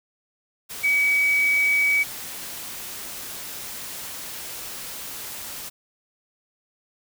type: tone in noise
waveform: sine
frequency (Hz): 2273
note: C#7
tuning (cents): +43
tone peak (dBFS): -17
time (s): 0.83-2.04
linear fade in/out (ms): 20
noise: white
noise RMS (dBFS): -35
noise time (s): 0.69-5.7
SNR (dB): +15
effects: none